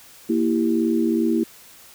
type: chord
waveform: sine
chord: E diminished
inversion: second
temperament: equal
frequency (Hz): 233.1 / 329.6 / 392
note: Bb3 / E4 / G4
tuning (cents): 0 / 0 / 0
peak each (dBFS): -21 / -20 / -26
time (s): 0.29-1.44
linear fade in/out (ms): 10
effects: white hiss -47 dBFS RMS until 1.94 s